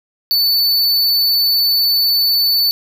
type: tone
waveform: square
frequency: 4492 Hz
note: C#8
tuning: 22 cents sharp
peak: -12 dBFS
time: 0.31-2.71 s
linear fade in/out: 0 ms
effects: none